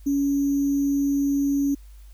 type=tone with sample-and-hold; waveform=sine; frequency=281.3 Hz; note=C#4; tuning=26 cents sharp; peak=-19 dBFS; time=0.06-1.75 s; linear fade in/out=10 ms; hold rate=6300 Hz; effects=added 50 Hz sine -42 dBFS peak until 2.13 s + white hiss -60 dBFS RMS until 2.13 s